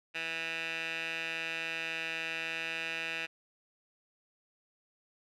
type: tone with band-pass filter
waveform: 15% pulse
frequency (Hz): 163.6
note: E3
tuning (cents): -13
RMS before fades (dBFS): -37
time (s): 0.14-3.27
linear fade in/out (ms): 20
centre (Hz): 2400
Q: 4.2
effects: none